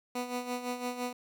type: tone with tremolo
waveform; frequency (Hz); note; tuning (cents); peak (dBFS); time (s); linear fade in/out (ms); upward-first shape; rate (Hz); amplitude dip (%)
15% pulse; 246.9; B3; 0; -25; 0.15-1.13; 5; sine; 5.9; 65
effects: none